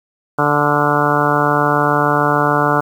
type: harmonic tone with a mistuned harmonic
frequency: 146.83 Hz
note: D3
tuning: in tune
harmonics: 1 / 2 / 3 / 4 / 5 / 6 / 7 / 8 / 9 / 10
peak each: -21 / -21 / -21 / -21 / -21 / -21 / -21 / -21 / -21 / -21 dBFS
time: 0.38-2.81 s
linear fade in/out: 10 ms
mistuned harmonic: 10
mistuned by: -32 cents
effects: 7-bit